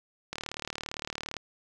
click train, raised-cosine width 0.2 ms, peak -17 dBFS, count 40, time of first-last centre 0.33-1.367 s, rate 37.6 Hz, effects none

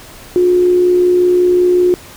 sine tone with amplitude modulation, 358.9 Hz, F4, 47 cents sharp, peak -6 dBFS, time 0.36-1.94 s, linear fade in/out 0 ms, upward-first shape sine, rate 65.4 Hz, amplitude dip 30%, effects pink hiss -36 dBFS RMS until 2.16 s

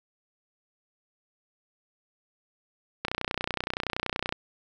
click train, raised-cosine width 0.3 ms, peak -12 dBFS, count 40, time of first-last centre 3.05-4.325 s, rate 30.6 Hz, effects none

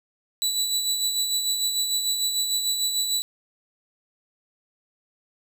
25% pulse tone with tremolo, 3951 Hz, B7, in tune, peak -17 dBFS, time 0.42-3.22 s, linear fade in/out 0 ms, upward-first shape sine, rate 6.7 Hz, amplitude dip 45%, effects none

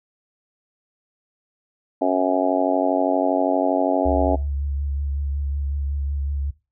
harmonic tone, 92.5 Hz, F#2, in tune, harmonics 3 / 4 / 5 / 6 / 7 / 8 / 9, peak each -22 / -27 / -28 / -26 / -22 / -26 / -27 dBFS, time 2.01-4.36 s, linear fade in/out 10 ms
sine tone with vibrato, 70.5 Hz, C#2, 30 cents sharp, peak -22 dBFS, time 4.05-6.51 s, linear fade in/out 10 ms, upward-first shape triangle, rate 5.4 Hz, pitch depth 36 cents each way
effects noise-tail reverb RT60 0.3 s tail -20 dB re dry

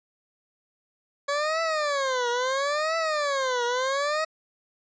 20% pulse tone with vibrato, 561 Hz, C#5, 21 cents sharp, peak -19 dBFS, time 1.28-4.25 s, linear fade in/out 10 ms, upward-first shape triangle, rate 0.74 Hz, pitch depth 290 cents each way, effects resampled to 16000 Hz

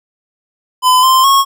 square tone with pitch steps, 1012 / 1043 / 1095 Hz, B5 / C6 / C#6, +42 / -6 / -22 cents, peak -7 dBFS, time 0.82-1.45 s, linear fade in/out 50 ms, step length 210 ms, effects none

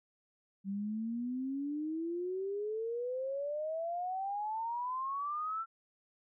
sine exponential sweep, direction up, 192.5 to 1355 Hz, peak -34 dBFS, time 0.64-5.66 s, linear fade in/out 50 ms, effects none

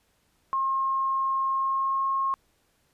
sine tone with pitch glide, 1072 to 1080.1 Hz, C6 to C#6, +42 to -45 cents, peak -23 dBFS, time 0.53-2.34 s, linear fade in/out 0 ms, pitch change +13 cents, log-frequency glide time 1.49-2.05 s, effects pink hiss -68 dBFS RMS until 2.93 s + resampled to 32000 Hz

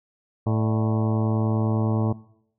harmonic tone with a mistuned harmonic, 110 Hz, A2, in tune, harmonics 1 / 2 / 3 / 4 / 5 / 6 / 7 / 8 / 9 / 10, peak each -21 / -27 / -31 / -33 / -35 / -37 / -38 / -39 / -40 / -41 dBFS, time 0.46-2.13 s, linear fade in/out 10 ms, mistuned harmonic 5, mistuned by +94 cents, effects noise-tail reverb RT60 0.7 s tail -20 dB re dry

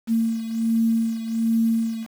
sine beating tone pair, 226.5 / 227.8 Hz, A#3 / A#3, -50 / -40 cents, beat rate 1.3 Hz, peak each -20 / -25 dBFS, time 0.07-2.07 s, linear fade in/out 50 ms, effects 7-bit

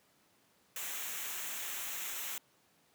white noise with comb filter, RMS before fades -40 dBFS, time 0.76-2.38 s, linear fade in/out 2 ms, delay 0.21 ms, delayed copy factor -0.6, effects pink hiss -69 dBFS RMS until 2.94 s + high-pass 150 Hz 12 dB/octave

